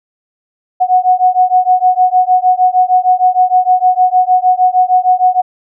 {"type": "beating tone pair", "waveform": "sine", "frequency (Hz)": [732, 738.5], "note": ["F#5", "F#5"], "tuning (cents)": [-19, -3], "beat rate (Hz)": 6.5, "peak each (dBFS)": -10, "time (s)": [0.8, 5.42], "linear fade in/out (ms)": 20, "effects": []}